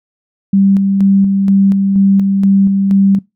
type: tone with tremolo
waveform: sine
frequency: 196 Hz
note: G3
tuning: in tune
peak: -6 dBFS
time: 0.53-3.19 s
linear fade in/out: 5 ms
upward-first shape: square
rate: 2.1 Hz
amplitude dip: 35%
effects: noise-tail reverb RT60 0.2 s tail -22 dB re dry